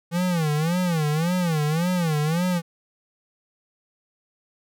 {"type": "tone with vibrato", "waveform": "square", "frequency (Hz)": 164.81, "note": "E3", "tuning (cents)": 0, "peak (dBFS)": -21, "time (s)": [0.11, 2.62], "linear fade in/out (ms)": 50, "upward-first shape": "sine", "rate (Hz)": 1.8, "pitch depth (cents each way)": 180, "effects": []}